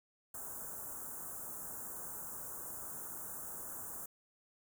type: band-stop noise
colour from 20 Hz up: white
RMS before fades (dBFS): -45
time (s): 0.34-4.06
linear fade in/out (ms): 5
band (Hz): 1500 to 6900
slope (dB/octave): 48
effects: none